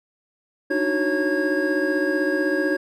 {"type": "tone cluster", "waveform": "triangle", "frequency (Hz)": [297.5, 313.3, 370.6, 552, 1636], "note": ["D4", "D#4", "F#4", "C#5", "G#6"], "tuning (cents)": [22, 12, 3, -7, -26], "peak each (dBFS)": -24, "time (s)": [0.7, 2.77], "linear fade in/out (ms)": 10, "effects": []}